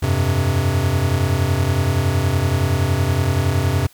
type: chord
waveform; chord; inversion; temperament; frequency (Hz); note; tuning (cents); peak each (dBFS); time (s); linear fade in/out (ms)
square; F suspended second; none; equal; 87.31 / 98 / 130.81; F2 / G2 / C3; 0 / 0 / 0; -21; 0.02-3.87; 10
effects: white hiss -51 dBFS RMS until 3.93 s